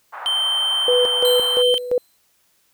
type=band-pass noise; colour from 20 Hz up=white; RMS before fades=-33 dBFS; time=0.12-1.63 s; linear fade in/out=20 ms; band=760 to 1300 Hz; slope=24 dB/octave
type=tone; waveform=triangle; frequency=3114 Hz; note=G7; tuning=12 cents flat; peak=-16 dBFS; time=0.26-1.78 s; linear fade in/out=0 ms
type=tone with tremolo; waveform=sine; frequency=493.9 Hz; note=B4; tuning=in tune; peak=-14 dBFS; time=0.88-1.98 s; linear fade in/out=2 ms; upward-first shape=square; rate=2.9 Hz; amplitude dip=75%
type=tone with exponential decay; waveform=5% pulse; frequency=4063 Hz; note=B7; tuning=48 cents sharp; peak=-17 dBFS; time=1.25-2.17 s; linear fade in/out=0 ms; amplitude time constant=200 ms
effects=white hiss -62 dBFS RMS until 2.73 s